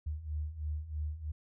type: beating tone pair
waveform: sine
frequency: 74.1 / 77.2 Hz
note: D2 / D#2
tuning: +16 / -13 cents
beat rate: 3.1 Hz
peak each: -40 / -36 dBFS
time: 0.06-1.32 s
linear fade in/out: 10 ms
effects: none